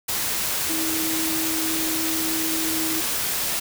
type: tone in noise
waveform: sine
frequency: 320.8 Hz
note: E4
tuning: 47 cents flat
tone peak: -27 dBFS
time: 0.69-3.01 s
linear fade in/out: 10 ms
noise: white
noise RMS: -25 dBFS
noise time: 0.08-3.6 s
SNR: -5 dB
effects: none